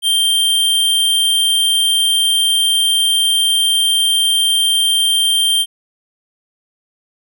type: tone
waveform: square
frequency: 3164 Hz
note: G7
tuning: 15 cents sharp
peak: -12 dBFS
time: 0.02-5.66 s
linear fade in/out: 50 ms
effects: none